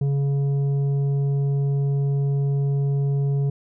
triangle tone with tanh clipping, 140 Hz, C#3, 18 cents sharp, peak -20 dBFS, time 0.01-3.5 s, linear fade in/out 5 ms, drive 11 dB, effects none

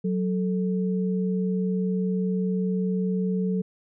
sine tone pair together, 185 / 440 Hz, F#3 / A4, 0 / 0 cents, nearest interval octave + minor third, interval 1500 cents, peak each -23 / -30 dBFS, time 0.04-3.62 s, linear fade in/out 10 ms, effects none

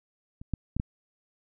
clicks, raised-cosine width 5 ms, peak -30 / -16 / -17 / -15 dBFS, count 4, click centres 0.415 / 0.537 / 0.766 / 0.799 s, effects none

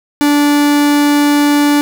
45% pulse tone, 291.1 Hz, D4, 15 cents flat, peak -8 dBFS, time 0.21-1.81 s, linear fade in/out 0 ms, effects none

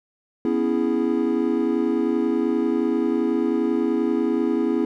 triangle chord, C# minor seventh, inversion third, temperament equal, 246.9 / 277.2 / 329.6 / 415.3 Hz, B3 / C#4 / E4 / G#4, 0 / 0 / 0 / 0 cents, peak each -22 / -24 / -21 / -24 dBFS, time 0.45-4.85 s, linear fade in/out 2 ms, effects none

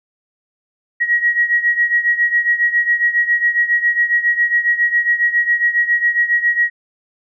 sine beating tone pair, 1900 / 1907.3 Hz, A#6 / A#6, +33 / +39 cents, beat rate 7.3 Hz, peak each -14 / -18 dBFS, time 1-6.7 s, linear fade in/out 20 ms, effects none

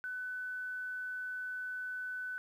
sine tone, 1500 Hz, F#6, 23 cents sharp, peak -37 dBFS, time 0.04-2.38 s, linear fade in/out 0 ms, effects 11-bit

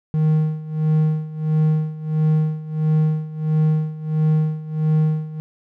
triangle tone with tremolo, 155.56 Hz, D#3, in tune, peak -11 dBFS, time 0.14-5.4 s, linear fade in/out 0 ms, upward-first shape sine, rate 1.5 Hz, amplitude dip 85%, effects none

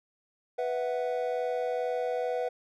triangle chord, B suspended fourth, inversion none, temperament just, 493.9 / 658.5 / 740.8 Hz, B4 / E5 / F#5, 0 / -2 / +2 cents, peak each -28 / -33 / -33 dBFS, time 0.58-2.49 s, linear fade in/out 10 ms, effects none

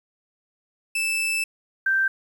40% pulse / sine tone pair in turn, 2637 / 1565.2 Hz, E7 / G6, 0 / -3 cents, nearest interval major sixth, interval 903 cents, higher first, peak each -21 / -18 dBFS, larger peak second, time 0.95-1.44 / 1.86-2.08 s, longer first, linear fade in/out 5 ms, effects 9-bit

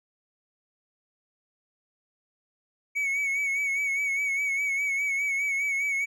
triangle tone with vibrato, 2235 Hz, C#7, 14 cents sharp, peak -23 dBFS, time 2.95-6.06 s, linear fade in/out 20 ms, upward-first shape sine, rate 4.9 Hz, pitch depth 47 cents each way, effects none

